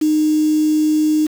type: tone with quantisation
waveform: sine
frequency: 307 Hz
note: D#4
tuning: 23 cents flat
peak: -12 dBFS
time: 0.01-1.27 s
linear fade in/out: 10 ms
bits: 5
effects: none